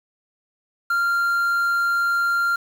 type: tone with quantisation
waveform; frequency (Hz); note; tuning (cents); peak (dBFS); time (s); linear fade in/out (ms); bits
triangle; 1389; F6; -10; -16; 0.9-2.56; 5; 7
effects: none